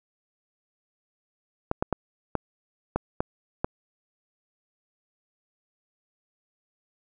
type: clicks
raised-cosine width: 1 ms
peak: -10 dBFS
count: 7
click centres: 1.714 / 1.825 / 1.927 / 2.353 / 2.96 / 3.205 / 3.645 s
effects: none